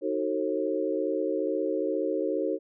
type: chord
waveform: sine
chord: D# diminished seventh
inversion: none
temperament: just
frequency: 311.1 / 373.4 / 448 / 537.6 Hz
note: D#4 / F#4 / A4 / C5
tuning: 0 / +16 / +31 / +47 cents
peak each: -31 dBFS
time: 0.01-2.59 s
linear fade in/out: 50 ms
effects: none